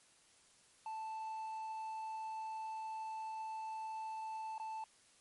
triangle tone with dropouts, 880 Hz, A5, in tune, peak -39 dBFS, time 0.86-4.84 s, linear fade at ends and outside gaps 2 ms, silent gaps 4.581-4.598 s, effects white hiss -67 dBFS RMS until 5.2 s + MP3 48 kbps

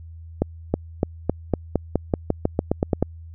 accelerating click train, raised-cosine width 2 ms, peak -5 dBFS, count 15, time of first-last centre 0.42-3.026 s, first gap 320 ms, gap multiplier 0.91, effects added 82 Hz sine -37 dBFS peak until 3.34 s

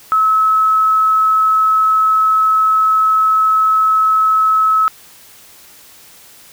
sine tone, 1293 Hz, E6, 34 cents flat, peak -9 dBFS, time 0.12-4.88 s, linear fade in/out 0 ms, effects white hiss -42 dBFS RMS until 6.52 s

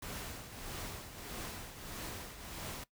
pink noise with tremolo, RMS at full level -42 dBFS, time 0.02-2.84 s, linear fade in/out 5 ms, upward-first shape triangle, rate 1.6 Hz, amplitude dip 65%, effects noise-tail reverb RT60 0.1 s tail -18 dB re dry

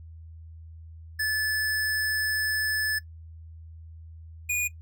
square tone pair in turn, 1734 / 2452 Hz, A6 / D#7, -26 / -26 cents, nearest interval tritone, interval 600 cents, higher second, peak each -25 / -24 dBFS, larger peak second, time 1.19-2.99 / 4.49-4.68 s, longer first, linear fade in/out 10 ms, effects noise-tail reverb RT60 0.1 s tail -17 dB re dry + added 81 Hz sine -42 dBFS peak until 4.81 s

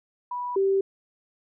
sine tone pair in turn, 981 / 389.3 Hz, B5 / G4, -12 / -12 cents, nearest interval octave + major third, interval 1600 cents, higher first, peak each -28 / -19 dBFS, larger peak second, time 0.31-0.56 / 0.56-0.81 s, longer neither, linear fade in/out 5 ms, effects none

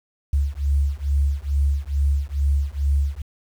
sine beating tone pair, 69.3 / 71.6 Hz, C#2 / D2, 0 / -43 cents, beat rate 2.3 Hz, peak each -21 dBFS, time 0.33-3.22 s, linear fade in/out 5 ms, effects 8-bit

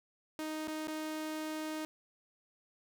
sawtooth tone with dropouts, 311.1 Hz, D#4, in tune, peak -33 dBFS, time 0.39-1.85 s, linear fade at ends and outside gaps 0 ms, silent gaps 0.674-0.681 / 0.872-0.881 s, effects none

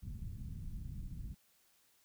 pink low-pass noise, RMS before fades -44 dBFS, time 0.02-1.35 s, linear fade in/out 20 ms, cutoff 180 Hz, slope 24 dB/octave, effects white hiss -71 dBFS RMS until 2.04 s

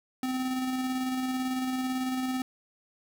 square tone with tremolo, 257.6 Hz, C4, 27 cents flat, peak -28 dBFS, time 0.23-2.42 s, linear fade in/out 2 ms, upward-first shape square, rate 18 Hz, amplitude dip 25%, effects 11-bit

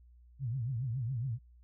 sine tone with vibrato, 123.47 Hz, B2, in tune, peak -32 dBFS, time 0.39-1.39 s, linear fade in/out 50 ms, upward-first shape triangle, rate 7.2 Hz, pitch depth 230 cents each way, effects added 60 Hz sine -56 dBFS peak until 1.63 s

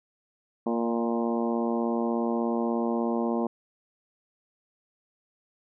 harmonic tone with a mistuned harmonic, 116.54 Hz, A#2, in tune, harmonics 2 / 3 / 4 / 5 / 6 / 7 / 8 / 9, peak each -27 / -31 / -33 / -35 / -37 / -38 / -39 / -40 dBFS, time 0.66-3.47 s, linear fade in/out 5 ms, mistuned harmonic 5, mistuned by +20 cents, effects none

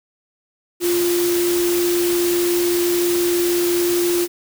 sine tone in noise, 349.2 Hz, F4, in tune, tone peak -16 dBFS, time 0.8-4.28 s, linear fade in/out 50 ms, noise white, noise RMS -25 dBFS, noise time 0.8-4.28 s, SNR +6 dB, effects none

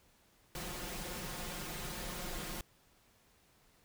pink noise with comb filter, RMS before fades -42 dBFS, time 0.55-2.61 s, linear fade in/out 2 ms, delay 5.6 ms, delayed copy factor +0.7, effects pink hiss -68 dBFS RMS until 3.84 s

